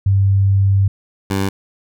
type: tone pair in turn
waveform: sine / 15% pulse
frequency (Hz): 98 / 97.21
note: G2 / G2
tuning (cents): 0 / -14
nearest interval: unison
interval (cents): 14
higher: first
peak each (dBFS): -10 / -10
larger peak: neither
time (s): 0.06-0.88 / 1.3-1.49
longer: first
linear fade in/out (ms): 5
effects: none